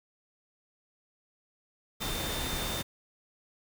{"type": "tone in noise", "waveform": "sine", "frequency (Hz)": 3602, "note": "A7", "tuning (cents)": 40, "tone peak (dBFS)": -39, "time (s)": [2, 2.83], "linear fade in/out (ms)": 20, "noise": "pink", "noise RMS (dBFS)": -34, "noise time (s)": [2, 2.83], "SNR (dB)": -8, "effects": []}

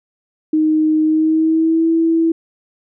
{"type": "tone with pitch glide", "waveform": "sine", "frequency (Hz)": [311.1, 328.1], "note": ["D#4", "E4"], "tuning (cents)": [0, -8], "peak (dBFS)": -11, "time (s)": [0.53, 2.32], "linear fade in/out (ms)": 5, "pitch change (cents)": 92, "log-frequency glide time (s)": [1.03, 1.89], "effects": []}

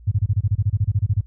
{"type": "tone bursts", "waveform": "sine", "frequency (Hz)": 101.9, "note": "G#2", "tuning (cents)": -32, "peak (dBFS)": -14, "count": 16, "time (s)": [0.07, 1.211], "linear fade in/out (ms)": 10, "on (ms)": 46, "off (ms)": 27, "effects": ["added 58 Hz sine -41 dBFS peak until 1.26 s"]}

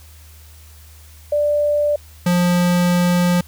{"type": "tone pair in turn", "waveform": ["sine", "square"], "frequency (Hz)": [589, 176.74], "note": ["D5", "F3"], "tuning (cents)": [5, 21], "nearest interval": "octave + major sixth", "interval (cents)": 2084, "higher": "first", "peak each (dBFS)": -14, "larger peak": "neither", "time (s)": [[1.32, 1.96], [2.26, 3.41]], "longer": "second", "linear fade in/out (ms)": 5, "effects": ["added 77 Hz sine -41 dBFS peak until 3.47 s", "white hiss -48 dBFS RMS until 3.47 s"]}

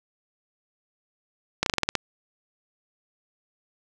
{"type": "slowing click train", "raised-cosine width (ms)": 0.2, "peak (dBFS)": -4, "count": 8, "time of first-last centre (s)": [1.63, 1.953], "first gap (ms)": 32, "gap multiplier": 1.12, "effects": []}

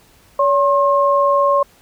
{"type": "tone pair together", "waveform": "sine", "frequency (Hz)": [567.3, 1071], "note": ["C#5", "C6"], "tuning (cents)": [40, 40], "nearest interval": "major seventh", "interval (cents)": 1100, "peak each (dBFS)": -14, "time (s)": [0.39, 1.63], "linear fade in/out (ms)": 5, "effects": ["pink hiss -51 dBFS RMS until 1.81 s"]}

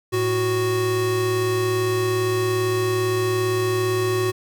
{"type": "tone pair together", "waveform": "square", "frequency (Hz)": [110.62, 369.5], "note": ["A2", "F#4"], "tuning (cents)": [10, -2], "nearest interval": "octave + major sixth", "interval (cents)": 2088, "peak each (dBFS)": [-26, -21], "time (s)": [0.12, 4.32], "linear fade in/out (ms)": 20, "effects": []}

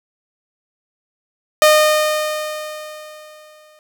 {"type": "tone with exponential decay", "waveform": "sawtooth", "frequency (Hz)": 612, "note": "D#5", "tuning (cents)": -29, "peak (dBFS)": -3, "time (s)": [1.62, 3.79], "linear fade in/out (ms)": 1, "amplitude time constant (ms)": 470, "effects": []}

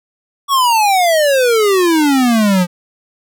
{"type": "exponential sweep", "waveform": "square", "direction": "down", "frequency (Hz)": [1140, 172.8], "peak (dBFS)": -10, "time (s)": [0.48, 2.67], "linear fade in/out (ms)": 50, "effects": []}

